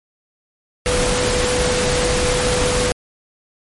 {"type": "tone in noise", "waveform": "sine", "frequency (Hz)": 496.2, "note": "B4", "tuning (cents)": 8, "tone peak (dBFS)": -19, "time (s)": [0.86, 2.92], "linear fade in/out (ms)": 0, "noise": "pink", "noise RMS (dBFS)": -19, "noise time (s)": [0.86, 2.92], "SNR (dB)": -3, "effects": ["MP3 48 kbps"]}